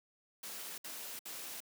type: noise bursts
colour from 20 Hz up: white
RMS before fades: -45 dBFS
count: 3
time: 0.43-1.604 s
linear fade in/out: 5 ms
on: 350 ms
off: 62 ms
effects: high-pass 200 Hz 12 dB/octave